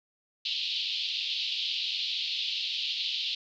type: band-pass noise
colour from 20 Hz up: white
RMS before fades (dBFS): -32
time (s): 0.45-3.35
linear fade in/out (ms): 5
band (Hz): 2800 to 4300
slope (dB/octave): 48
effects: none